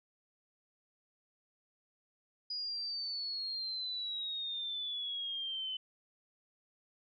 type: exponential sweep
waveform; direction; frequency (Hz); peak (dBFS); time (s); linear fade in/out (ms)
sine; down; 4925 to 3028; -36; 2.5-5.77; 5
effects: none